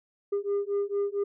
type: beating tone pair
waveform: sine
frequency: 401.2 / 405.6 Hz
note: G4 / G#4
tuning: +40 / -41 cents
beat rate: 4.4 Hz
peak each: -27 dBFS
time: 0.32-1.24 s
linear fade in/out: 10 ms
effects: tanh soft clip ceiling -23 dBFS